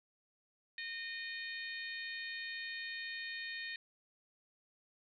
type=harmonic tone; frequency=614 Hz; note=D#5; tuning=23 cents flat; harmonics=3 / 4 / 5 / 6 / 7; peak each=-43 / -47 / -53 / -50 / -50 dBFS; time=0.78-3.76 s; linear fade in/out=2 ms; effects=none